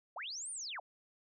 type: linear two-way sweep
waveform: sine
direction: up then down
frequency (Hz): 529 to 9397 to 529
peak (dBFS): -40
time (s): 0.16-0.8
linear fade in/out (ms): 5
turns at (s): 0.51
effects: none